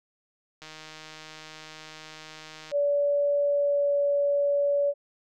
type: click train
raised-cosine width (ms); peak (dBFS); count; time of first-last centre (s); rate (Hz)
0.2; -26; 328; 0.62-2.716; 156
type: tone with pitch glide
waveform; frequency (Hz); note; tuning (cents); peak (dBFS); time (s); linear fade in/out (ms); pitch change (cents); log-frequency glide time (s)
sine; 574 to 570.4; D5 to C#5; -40 to +49; -21; 2.71-4.94; 50; -11; 3.4-3.95
effects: none